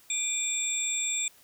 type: tone cluster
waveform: sine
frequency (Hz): 2395 / 3572 / 7440 / 7890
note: D7 / A7 / A#8 / B8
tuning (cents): +33 / +25 / -4 / -3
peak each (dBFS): -34 / -35 / -29 / -37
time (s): 0.1-1.28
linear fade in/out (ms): 2
effects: white hiss -58 dBFS RMS until 1.43 s